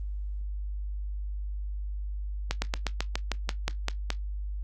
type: slowing click train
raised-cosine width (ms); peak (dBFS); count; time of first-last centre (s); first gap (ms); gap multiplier
0.2; -10; 11; 2.51-4.104; 110; 1.08
effects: added 50 Hz sine -31 dBFS peak until 4.63 s + Opus 32 kbps